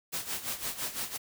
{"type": "noise with tremolo", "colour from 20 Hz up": "white", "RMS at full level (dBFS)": -33, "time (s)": [0.12, 1.18], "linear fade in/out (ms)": 20, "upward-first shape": "sine", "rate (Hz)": 5.9, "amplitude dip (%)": 75, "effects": []}